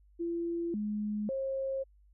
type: tone with pitch steps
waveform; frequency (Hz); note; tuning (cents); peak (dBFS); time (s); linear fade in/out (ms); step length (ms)
sine; 339.6 / 210 / 537; F4 / G#3 / C5; -48 / +19 / +45; -31; 0.19-1.84; 20; 550
effects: added 50 Hz sine -59 dBFS peak until 2.13 s